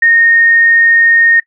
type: tone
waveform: sine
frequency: 1847 Hz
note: A#6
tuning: 16 cents flat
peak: -5 dBFS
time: 0.02-1.4 s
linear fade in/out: 5 ms
effects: noise-tail reverb RT60 0.1 s tail -19 dB re dry